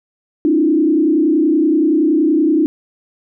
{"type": "tone with frequency modulation", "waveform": "sine", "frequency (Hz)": 310.3, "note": "D#4", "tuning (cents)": -5, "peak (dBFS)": -10, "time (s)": [0.45, 2.66], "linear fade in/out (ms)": 0, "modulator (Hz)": 30.6, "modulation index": 1.1, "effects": []}